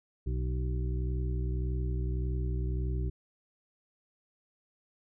harmonic tone with a mistuned harmonic, 61.74 Hz, B1, in tune, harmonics 1 / 2 / 3 / 5 / 6, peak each -30 / -35 / -44 / -45 / -44 dBFS, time 0.26-3.1 s, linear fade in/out 10 ms, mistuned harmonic 6, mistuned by +44 cents, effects none

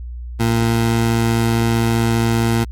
20% pulse tone, 115.3 Hz, A#2, 19 cents flat, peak -9 dBFS, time 0.39-2.65 s, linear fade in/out 20 ms, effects added 60 Hz sine -26 dBFS peak until 2.71 s + MP3 64 kbps

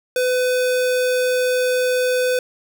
square tone, 503 Hz, B4, 32 cents sharp, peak -17 dBFS, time 0.16-2.39 s, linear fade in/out 2 ms, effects 9-bit

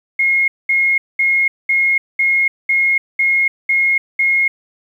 sine tone bursts, 2153 Hz, C7, 49 cents sharp, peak -11 dBFS, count 9, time 0.19-4.48 s, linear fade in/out 5 ms, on 290 ms, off 210 ms, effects 8-bit

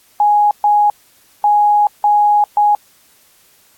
sine tone bursts at uneven times, 830.6 Hz, G#5, in tune, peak -8 dBFS, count 5, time 0.2-0.51 / 0.64-0.9 / 1.44-1.87 / 2.04-2.44 / 2.57-2.75 s, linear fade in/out 2 ms, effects white hiss -51 dBFS RMS until 3.77 s + AAC 64 kbps

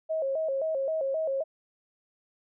sine tone with vibrato, 587.3 Hz, D5, in tune, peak -26 dBFS, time 0.09-1.44 s, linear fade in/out 20 ms, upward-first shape square, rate 3.8 Hz, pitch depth 140 cents each way, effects none

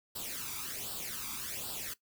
white noise with flanger, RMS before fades -40 dBFS, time 0.15-1.94 s, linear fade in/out 10 ms, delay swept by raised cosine 0.23 to 0.86 ms, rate 1.3 Hz, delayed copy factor +0.75, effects noise-tail reverb RT60 0.1 s tail -17 dB re dry

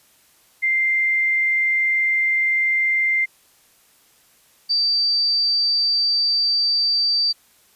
sine tone pair in turn, 2093 / 4649 Hz, C7 / D8, 0 / -18 cents, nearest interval octave + major second, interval 1382 cents, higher second, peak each -16 dBFS, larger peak neither, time 0.62-3.26 / 4.69-7.33 s, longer neither, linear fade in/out 20 ms, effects white hiss -56 dBFS RMS until 7.75 s + resampled to 32000 Hz

